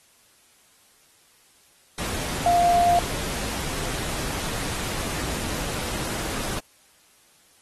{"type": "tone in noise", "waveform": "sine", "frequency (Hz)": 698.5, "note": "F5", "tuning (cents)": 0, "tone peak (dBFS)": -16, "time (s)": [2.46, 2.99], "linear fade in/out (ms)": 2, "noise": "pink", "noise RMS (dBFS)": -30, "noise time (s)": [1.98, 6.59], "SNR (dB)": 11, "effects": ["white hiss -58 dBFS RMS until 7.61 s", "AAC 32 kbps"]}